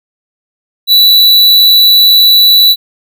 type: tone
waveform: square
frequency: 3951 Hz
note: B7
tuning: in tune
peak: -3 dBFS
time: 0.87-2.76 s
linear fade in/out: 50 ms
effects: none